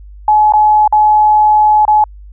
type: tone with dropouts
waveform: sine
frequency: 850 Hz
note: G#5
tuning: 40 cents sharp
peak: -5 dBFS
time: 0.28-2.04 s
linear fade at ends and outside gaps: 2 ms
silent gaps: 0.523-0.536 / 0.877-0.925 / 1.852-1.879 s
effects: added 50 Hz sine -31 dBFS peak until 2.32 s